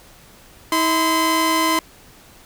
sawtooth tone pair together, 321.4 / 1026 Hz, E4 / C6, -44 / -34 cents, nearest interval octave + minor sixth, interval 2010 cents, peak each -16 / -14 dBFS, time 0.72-1.79 s, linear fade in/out 2 ms, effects pink hiss -47 dBFS RMS until 2.45 s

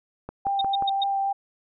click train, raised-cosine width 1 ms, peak -20 dBFS, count 4, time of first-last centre 0.29-0.824 s, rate 5.62 Hz
sine tone with vibrato, 789 Hz, G5, 11 cents sharp, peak -22 dBFS, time 0.45-1.33 s, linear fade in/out 10 ms, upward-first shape sine, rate 3.7 Hz, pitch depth 11 cents each way
sine tone bursts, 3716 Hz, A#7, 6 cents flat, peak -23 dBFS, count 4, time 0.59-1.038 s, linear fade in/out 5 ms, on 22 ms, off 120 ms
effects none

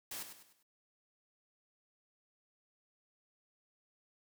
white noise with echo, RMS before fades -43 dBFS, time 0.11-0.23 s, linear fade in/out 5 ms, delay 100 ms, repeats 4, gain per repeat -8 dB, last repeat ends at 0.63 s, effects none

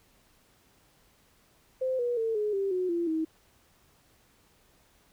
sine tone with pitch steps, 518 / 483.3 / 450.9 / 420.7 / 392.6 / 366.3 / 341.8 / 318.9 Hz, C5 / B4 / A4 / G#4 / G4 / F#4 / F4 / D#4, -17 / -38 / +42 / +22 / +3 / -17 / -37 / +43 cents, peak -26 dBFS, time 1.81-3.25 s, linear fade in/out 10 ms, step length 180 ms, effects pink hiss -64 dBFS RMS until 5.12 s

